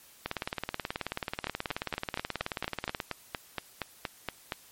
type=two click trains; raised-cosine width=0.3 ms; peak=-15 / -15 dBFS; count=52 / 14; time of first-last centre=0.26-3.002 / 1.47-4.522 s; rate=18.6 / 4.26 Hz; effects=white hiss -56 dBFS RMS until 4.71 s + MP3 64 kbps

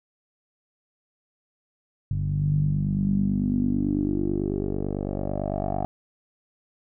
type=tone with low-pass filter sweep; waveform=10% pulse; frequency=49 Hz; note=G1; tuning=in tune; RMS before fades=-25 dBFS; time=2.11-5.85 s; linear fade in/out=0 ms; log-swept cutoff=120 to 740 Hz; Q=6.1; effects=none

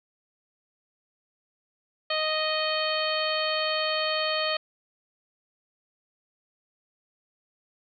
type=harmonic tone; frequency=622.3 Hz; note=D#5; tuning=in tune; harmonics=1 / 2 / 3 / 4 / 5 / 6 / 7; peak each=-29 / -32 / -34 / -34 / -32 / -38 / -32 dBFS; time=2.1-4.57 s; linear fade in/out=5 ms; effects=none

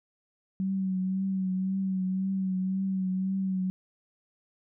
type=tone with vibrato; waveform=sine; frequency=189.3 Hz; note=F#3; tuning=40 cents sharp; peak=-26 dBFS; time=0.6-3.7 s; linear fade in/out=0 ms; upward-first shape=triangle; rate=1.9 Hz; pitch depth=38 cents each way; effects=none

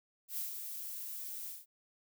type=noise with ADSR envelope; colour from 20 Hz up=violet; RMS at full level=-37 dBFS; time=0.28-1.66 s; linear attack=100 ms; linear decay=130 ms; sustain=-6 dB; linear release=180 ms; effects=none

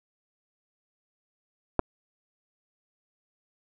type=clicks; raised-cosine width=1 ms; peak=-7 / -16 dBFS; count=2; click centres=1.793 / 1.796 s; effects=none

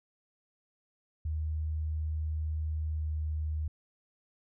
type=tone with pitch glide; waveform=sine; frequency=77.78 to 77.2 Hz; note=D#2 to D#2; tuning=0 to -13 cents; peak=-30 dBFS; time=1.25-3.68 s; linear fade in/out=5 ms; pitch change=-13 cents; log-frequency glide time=2.97-3.02 s; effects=none

